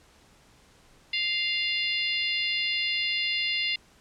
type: harmonic tone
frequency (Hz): 698.5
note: F5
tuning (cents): 0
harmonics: 3 / 4 / 5 / 6 / 7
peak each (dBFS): -30 / -29 / -33 / -34 / -36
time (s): 1.13-3.76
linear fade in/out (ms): 5
effects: pink hiss -58 dBFS RMS until 4 s + low-pass 9000 Hz 12 dB/octave